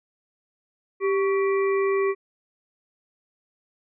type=harmonic tone with a mistuned harmonic; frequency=392 Hz; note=G4; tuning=in tune; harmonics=1 / 3 / 5 / 6; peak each=-20 / -30 / -34 / -36 dBFS; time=1-2.15 s; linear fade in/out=50 ms; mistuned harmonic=3; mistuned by=-78 cents; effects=none